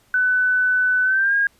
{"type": "tone with pitch glide", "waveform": "sine", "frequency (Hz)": [1500, 1626.3], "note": ["F#6", "G#6"], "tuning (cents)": [23, -37], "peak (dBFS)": -15, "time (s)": [0.14, 1.47], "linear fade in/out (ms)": 2, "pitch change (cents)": 140, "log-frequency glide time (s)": [1.03, 1.35], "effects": ["pink hiss -58 dBFS RMS until 1.59 s", "resampled to 32000 Hz"]}